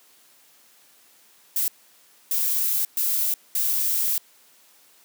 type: noise bursts at uneven times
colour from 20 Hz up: violet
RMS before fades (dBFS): -23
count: 4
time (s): 1.56-1.68 / 2.31-2.85 / 2.97-3.34 / 3.55-4.18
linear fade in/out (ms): 2
effects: white hiss -56 dBFS RMS until 5.04 s + high-pass 200 Hz 12 dB/octave